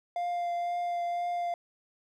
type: tone with vibrato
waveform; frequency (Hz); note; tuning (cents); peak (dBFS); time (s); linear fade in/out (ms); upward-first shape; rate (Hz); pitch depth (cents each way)
triangle; 698.5; F5; 0; -27; 0.16-1.54; 2; triangle; 2; 13
effects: none